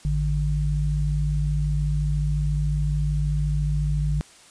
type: tone pair together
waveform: sine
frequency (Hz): 54.14 / 148.6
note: A1 / D3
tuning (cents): -27 / +21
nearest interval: octave + perfect fourth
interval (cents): 1748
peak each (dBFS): -23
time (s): 0.05-4.21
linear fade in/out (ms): 0
effects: white hiss -50 dBFS RMS until 4.5 s + resampled to 22050 Hz